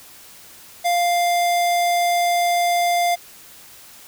square tone, 698.5 Hz, F5, in tune, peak -17 dBFS, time 0.84-3.16 s, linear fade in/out 20 ms, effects white hiss -44 dBFS RMS until 4.07 s

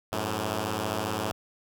5% pulse beating tone pair, 92.5 / 107.5 Hz, F#2 / A2, 0 / -40 cents, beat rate 15 Hz, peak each -21 / -19 dBFS, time 0.12-1.32 s, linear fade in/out 5 ms, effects none

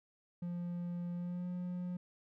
triangle tone with pitch glide, 174.61 to 178.9 Hz, F3 to F3, 0 to +42 cents, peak -35 dBFS, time 0.42-1.97 s, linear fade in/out 5 ms, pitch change +42 cents, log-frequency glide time 1.14-1.47 s, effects none

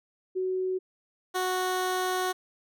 sine / 15% pulse tone pair in turn, 372.7 / 368.8 Hz, F#4 / F#4, +13 / -6 cents, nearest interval unison, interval 19 cents, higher first, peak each -26 / -20 dBFS, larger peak second, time 0.35-0.79 / 1.34-2.33 s, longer second, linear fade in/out 20 ms, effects none

